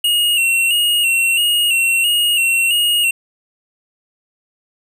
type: tone with vibrato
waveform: square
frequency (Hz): 2794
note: F7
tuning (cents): 0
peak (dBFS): -13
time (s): 0.04-3.11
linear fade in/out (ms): 5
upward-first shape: square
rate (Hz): 1.5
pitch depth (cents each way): 46
effects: none

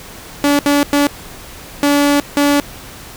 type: tone bursts at uneven times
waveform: sawtooth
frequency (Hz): 287.2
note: D4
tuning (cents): -39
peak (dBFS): -6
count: 5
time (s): 0.44-0.59 / 0.66-0.83 / 0.93-1.07 / 1.83-2.2 / 2.37-2.6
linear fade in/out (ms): 0
effects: pink hiss -34 dBFS RMS until 3.16 s

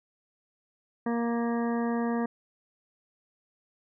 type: harmonic tone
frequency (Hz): 234.4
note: A#3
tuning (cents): +10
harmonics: 1 / 2 / 3 / 4 / 5 / 7 / 8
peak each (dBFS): -27 / -33 / -37 / -39 / -41 / -44 / -45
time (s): 1.06-2.26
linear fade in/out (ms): 5
effects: none

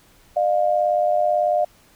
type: tone pair together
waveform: sine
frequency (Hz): 607 / 705.2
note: D#5 / F5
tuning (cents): -43 / +17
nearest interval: minor third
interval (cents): 260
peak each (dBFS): -19 / -19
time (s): 0.36-1.65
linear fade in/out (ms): 10
effects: pink hiss -54 dBFS RMS until 1.95 s

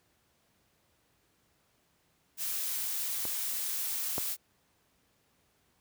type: noise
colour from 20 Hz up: blue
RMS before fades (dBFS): -34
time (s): 2.37-4.37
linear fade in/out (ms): 50
type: clicks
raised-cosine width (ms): 1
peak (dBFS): -25 / -19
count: 2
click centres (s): 3.253 / 4.181
effects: pink hiss -71 dBFS RMS until 5.8 s + high-pass 60 Hz 12 dB/octave

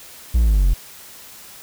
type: linear sweep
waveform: triangle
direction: down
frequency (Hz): 61.74 to 41.2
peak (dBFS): -10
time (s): 0.34-0.74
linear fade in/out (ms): 10
effects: white hiss -41 dBFS RMS until 1.62 s

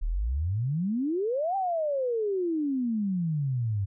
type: exponential two-way sweep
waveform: sine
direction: up then down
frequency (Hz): 34.65 to 795 to 95.2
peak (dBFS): -25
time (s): 0.01-3.86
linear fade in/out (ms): 20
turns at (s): 1.56
effects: none

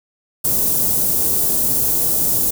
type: band-stop noise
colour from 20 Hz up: white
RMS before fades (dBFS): -17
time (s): 0.44-2.51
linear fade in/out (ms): 10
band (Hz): 460 to 10000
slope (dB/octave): 12
effects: none

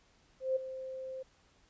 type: tone with ADSR envelope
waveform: sine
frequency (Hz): 523.3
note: C5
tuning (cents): 0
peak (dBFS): -26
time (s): 0.4-1.23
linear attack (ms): 160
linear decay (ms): 12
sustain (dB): -13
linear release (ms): 10
effects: pink hiss -67 dBFS RMS until 1.69 s + resampled to 16000 Hz

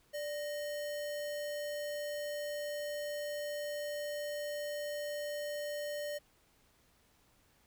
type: tone with sample-and-hold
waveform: sine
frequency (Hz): 587.3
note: D5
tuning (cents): 0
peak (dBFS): -36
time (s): 0.13-6.19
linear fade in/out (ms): 20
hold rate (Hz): 2450
effects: pink hiss -69 dBFS RMS until 7.66 s

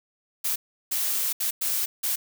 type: noise bursts at uneven times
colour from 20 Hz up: blue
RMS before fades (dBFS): -26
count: 5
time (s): 0.44-0.56 / 0.91-1.33 / 1.4-1.51 / 1.61-1.86 / 2.03-2.16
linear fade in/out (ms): 10
effects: none

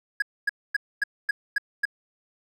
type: tone bursts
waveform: triangle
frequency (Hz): 1661.2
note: G#6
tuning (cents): 0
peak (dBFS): -18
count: 7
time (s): 0.2-1.854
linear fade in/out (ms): 5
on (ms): 22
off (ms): 250
effects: none

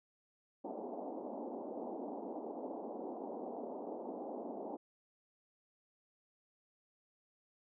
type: band-pass noise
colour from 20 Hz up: pink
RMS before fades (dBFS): -44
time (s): 0.64-4.77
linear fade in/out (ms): 10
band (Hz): 230 to 860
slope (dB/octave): 48
effects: none

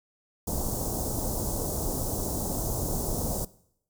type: band-stop noise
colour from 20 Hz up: pink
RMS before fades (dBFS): -30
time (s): 0.47-3.45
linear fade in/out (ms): 5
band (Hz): 830 to 6200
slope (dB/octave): 24
effects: noise-tail reverb RT60 0.7 s tail -20 dB re dry

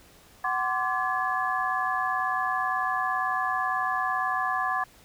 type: tone cluster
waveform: sine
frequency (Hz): 749 / 1043 / 1161 / 1702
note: F#5 / C6 / D6 / G#6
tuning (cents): +21 / -6 / -20 / +42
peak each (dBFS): -30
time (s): 0.44-4.84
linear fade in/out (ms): 5
effects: pink hiss -55 dBFS RMS until 5.04 s

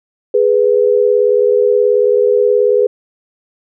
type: tone pair together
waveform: sine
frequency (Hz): 415.3 / 493.9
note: G#4 / B4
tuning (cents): 0 / 0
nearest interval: minor third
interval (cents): 300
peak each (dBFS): -11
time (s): 0.34-2.87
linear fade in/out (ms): 5
effects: none

